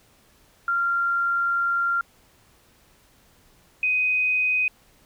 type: tone pair in turn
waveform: sine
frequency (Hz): 1385 / 2504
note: F6 / D#7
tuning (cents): -15 / +10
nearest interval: minor seventh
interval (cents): 1025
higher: second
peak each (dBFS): -20 / -19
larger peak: second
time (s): 0.68-2.01 / 3.83-4.68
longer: first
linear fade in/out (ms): 2
effects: pink hiss -58 dBFS RMS until 5.05 s